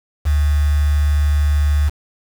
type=tone with quantisation; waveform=sine; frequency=73.42 Hz; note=D2; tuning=in tune; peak=-12 dBFS; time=0.25-1.9 s; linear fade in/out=20 ms; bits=5; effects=none